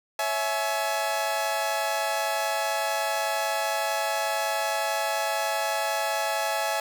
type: chord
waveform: sawtooth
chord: C# minor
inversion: none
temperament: equal with one note detuned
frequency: 554.4 / 659.3 / 847.1 Hz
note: C#5 / E5 / G#5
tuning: 0 / 0 / +34 cents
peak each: -30 / -25 / -24 dBFS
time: 0.19-6.8 s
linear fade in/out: 2 ms
effects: none